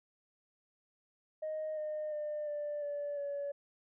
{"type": "tone with pitch steps", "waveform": "sine", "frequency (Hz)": [622, 611, 600.1, 589.5, 579, 568.7], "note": ["D#5", "D#5", "D5", "D5", "D5", "C#5"], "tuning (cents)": [-1, -32, 37, 6, -25, 44], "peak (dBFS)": -34, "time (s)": [1.42, 3.52], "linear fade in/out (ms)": 10, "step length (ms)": 350, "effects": ["tanh soft clip ceiling -32 dBFS"]}